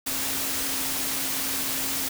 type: tone in noise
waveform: sine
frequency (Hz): 270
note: C#4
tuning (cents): -45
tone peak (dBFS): -39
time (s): 0.06-2.09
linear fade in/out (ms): 10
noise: white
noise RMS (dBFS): -28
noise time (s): 0.06-2.09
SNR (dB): -14
effects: none